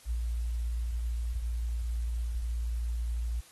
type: tone with ADSR envelope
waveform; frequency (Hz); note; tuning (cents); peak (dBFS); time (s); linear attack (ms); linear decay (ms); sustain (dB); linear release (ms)
sine; 58.2; A#1; -2; -27; 0.05-3.41; 57; 61; -2; 15
effects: white hiss -56 dBFS RMS until 3.51 s + AAC 32 kbps